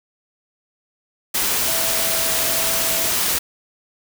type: tone in noise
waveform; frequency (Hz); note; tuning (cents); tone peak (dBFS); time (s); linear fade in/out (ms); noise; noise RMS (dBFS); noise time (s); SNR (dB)
sine; 657; E5; -6; -30; 1.67-3.1; 10; white; -20; 1.34-3.39; -13
effects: none